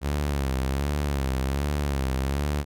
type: tone with vibrato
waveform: sawtooth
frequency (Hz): 69.3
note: C#2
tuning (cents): 0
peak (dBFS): -20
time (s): 0.01-2.65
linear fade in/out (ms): 50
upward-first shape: sine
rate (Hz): 1.3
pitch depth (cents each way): 99
effects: none